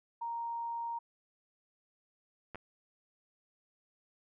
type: tone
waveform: sine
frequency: 932.3 Hz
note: A#5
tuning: in tune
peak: -35 dBFS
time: 0.21-0.99 s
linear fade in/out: 10 ms
type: clicks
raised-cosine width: 0.5 ms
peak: -29 dBFS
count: 2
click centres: 2.547 / 2.556 s
effects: none